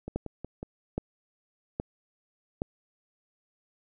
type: two click trains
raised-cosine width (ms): 2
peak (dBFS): -16 / -23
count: 4 / 4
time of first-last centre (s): 0.16-2.619 / 0.08-0.629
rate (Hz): 1.22 / 5.46
effects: none